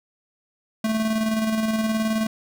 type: tone with tremolo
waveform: square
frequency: 220 Hz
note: A3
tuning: in tune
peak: -20 dBFS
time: 0.84-2.27 s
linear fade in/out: 5 ms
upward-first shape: square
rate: 19 Hz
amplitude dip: 35%
effects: none